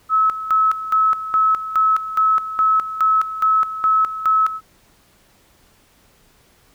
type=tone with tremolo; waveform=sine; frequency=1294 Hz; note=E6; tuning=32 cents flat; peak=-12 dBFS; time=0.09-4.61 s; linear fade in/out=50 ms; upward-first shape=square; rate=2.4 Hz; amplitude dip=75%; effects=pink hiss -55 dBFS RMS until 6.74 s